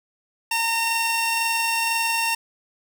sawtooth tone pair together, 916 / 2726 Hz, A#5 / F7, -31 / -43 cents, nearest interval octave + perfect fifth, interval 1888 cents, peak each -20 dBFS, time 0.51-2.35 s, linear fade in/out 5 ms, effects none

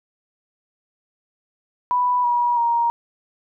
sine tone with pitch steps, 987.8 / 963 / 938.8 Hz, B5 / B5 / A#5, 0 / -44 / +12 cents, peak -16 dBFS, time 1.91-2.9 s, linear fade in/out 0 ms, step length 330 ms, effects none

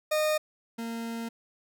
40% pulse tone pair in turn, 614 / 230 Hz, D#5 / A#3, -23 / -23 cents, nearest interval octave + perfect fourth, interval 1700 cents, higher first, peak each -23 / -32 dBFS, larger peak first, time 0.11-0.38 / 0.78-1.29 s, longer second, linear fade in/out 10 ms, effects none

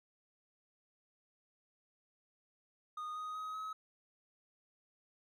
triangle tone with pitch steps, 1233 / 1248 / 1263.3 / 1278.7 Hz, D#6 / D#6 / D#6 / D#6, -16 / +5 / +26 / +47 cents, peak -38 dBFS, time 2.97-3.73 s, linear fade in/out 5 ms, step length 190 ms, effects none

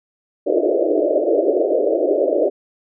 white band-pass noise, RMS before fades -17 dBFS, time 0.46-2.5 s, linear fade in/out 20 ms, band 300 to 640 Hz, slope 96 dB/octave, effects none

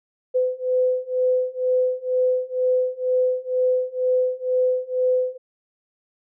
sine beating tone pair, 506 / 508.1 Hz, B4 / B4, +42 / +49 cents, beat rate 2.1 Hz, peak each -22 / -21 dBFS, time 0.34-5.38 s, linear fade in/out 20 ms, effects none

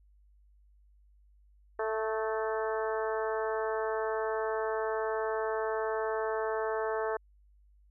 harmonic tone with a mistuned harmonic, 220 Hz, A3, in tune, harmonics 2 / 3 / 4 / 5 / 6 / 7 / 8, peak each -32 / -36 / -38 / -40 / -42 / -43 / -44 dBFS, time 1.79-7.17 s, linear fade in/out 5 ms, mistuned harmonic 6, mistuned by -28 cents, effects added 50 Hz sine -59 dBFS peak until 7.9 s

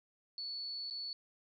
sine tone with dropouts, 4435 Hz, C#8, in tune, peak -39 dBFS, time 0.38-1.13 s, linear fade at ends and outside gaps 1 ms, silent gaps 0.9-0.908 s, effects none

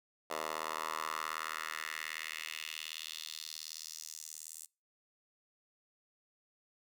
10% pulse tone with high-pass filter sweep, 78.7 Hz, D#2, 20 cents sharp, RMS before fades -42 dBFS, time 0.3-4.66 s, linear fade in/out 5 ms, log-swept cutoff 700 to 8200 Hz, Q 2.3, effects noise-tail reverb RT60 0.3 s tail -25 dB re dry

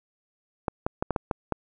clicks, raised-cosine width 1 ms, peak -11 dBFS, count 7, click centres 0.682 / 0.865 / 1.025 / 1.107 / 1.162 / 1.312 / 1.523 s, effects none

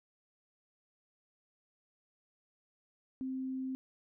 sine tone, 261.6 Hz, C4, in tune, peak -35 dBFS, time 3.21-3.75 s, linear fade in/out 0 ms, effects none

